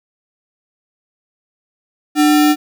sine tone with sample-and-hold, 299 Hz, D4, 31 cents sharp, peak -8 dBFS, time 2.15-2.56 s, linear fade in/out 50 ms, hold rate 1050 Hz, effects none

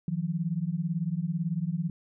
sine beating tone pair, 159.3 / 177.3 Hz, D#3 / F3, +41 / +26 cents, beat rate 18 Hz, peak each -30 dBFS, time 0.08-1.9 s, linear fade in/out 2 ms, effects none

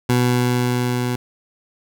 20% pulse tone with level ramp, 123.47 Hz, B2, in tune, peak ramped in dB -9 to -15 dBFS, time 0.09-1.16 s, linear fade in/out 5 ms, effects none

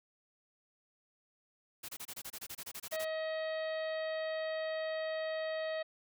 white noise bursts, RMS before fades -44 dBFS, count 15, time 1.83-3.049 s, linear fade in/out 10 ms, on 57 ms, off 26 ms
harmonic tone, 634 Hz, D#5, 32 cents sharp, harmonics 1 / 2 / 3 / 4 / 5 / 6 / 7, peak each -35 / -50 / -44 / -53 / -53 / -52 / -55 dBFS, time 2.92-5.83 s, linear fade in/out 10 ms
effects none

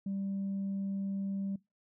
sine tone, 196 Hz, G3, in tune, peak -31 dBFS, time 0.06-1.56 s, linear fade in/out 5 ms, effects noise-tail reverb RT60 0.2 s tail -22 dB re dry + tanh soft clip ceiling -30 dBFS

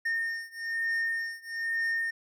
triangle beating tone pair, 1828 / 1829.1 Hz, A#6 / A#6, -34 / -33 cents, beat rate 1.1 Hz, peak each -30 / -31 dBFS, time 0.05-2.11 s, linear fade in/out 10 ms, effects none

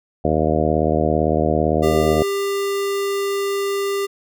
harmonic tone, 77.78 Hz, D#2, in tune, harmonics 1 / 2 / 3 / 4 / 5 / 6 / 7 / 8 / 9, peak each -24 / -24 / -24 / -24 / -24 / -24 / -24 / -24 / -24 dBFS, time 0.24-2.23 s, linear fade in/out 10 ms
square tone, 397.8 Hz, G4, 25 cents sharp, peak -20 dBFS, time 1.82-4.07 s, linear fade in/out 20 ms
effects none

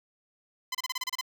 10% pulse tone bursts, 1020 Hz, C6, 44 cents flat, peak -21 dBFS, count 9, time 0.72-1.212 s, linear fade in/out 5 ms, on 28 ms, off 30 ms, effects none

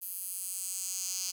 10% pulse tone with high-pass filter sweep, 185 Hz, F#3, in tune, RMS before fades -37 dBFS, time 0.01-1.32 s, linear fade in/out 20 ms, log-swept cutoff 12000 to 5600 Hz, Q 2.5, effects none

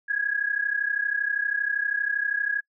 sine tone pair together, 1644 / 1676.6 Hz, G#6 / G#6, -18 / +16 cents, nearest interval unison, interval 34 cents, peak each -26 dBFS, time 0.08-2.61 s, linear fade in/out 20 ms, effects noise-tail reverb RT60 0.1 s tail -26 dB re dry

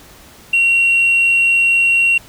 triangle tone with tanh clipping, 2742 Hz, F7, 32 cents flat, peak -10 dBFS, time 0.53-2.18 s, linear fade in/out 5 ms, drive 5 dB, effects pink hiss -42 dBFS RMS until 2.28 s

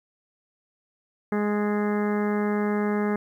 harmonic tone with a mistuned harmonic, 208 Hz, G#3, 3 cents sharp, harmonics 1 / 2 / 3 / 4 / 5 / 6 / 7 / 8 / 9 / 10, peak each -24 / -27 / -37 / -35 / -40 / -37 / -43 / -39 / -44 / -42 dBFS, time 1.32-3.16 s, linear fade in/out 2 ms, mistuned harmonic 9, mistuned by -34 cents, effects 10-bit

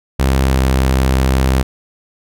sawtooth tone with pitch glide, 66.4 to 65.56 Hz, C2 to C2, +26 to +4 cents, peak -7 dBFS, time 0.19-1.63 s, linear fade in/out 10 ms, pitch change -22 cents, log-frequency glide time 0.45-0.57 s, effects none

